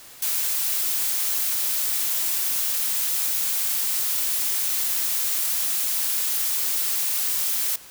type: noise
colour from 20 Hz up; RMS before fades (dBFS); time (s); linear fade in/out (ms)
blue; -24; 0.22-7.76; 5
effects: white hiss -45 dBFS RMS until 7.9 s